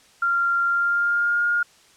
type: tone with pitch glide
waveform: sine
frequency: 1386 to 1420.9 Hz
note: F6 to F6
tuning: -14 to +29 cents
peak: -18 dBFS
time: 0.22-1.63 s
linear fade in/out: 5 ms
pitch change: +43 cents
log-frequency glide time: 0.66-1.44 s
effects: white hiss -54 dBFS RMS until 1.96 s + low-pass 8000 Hz 12 dB/octave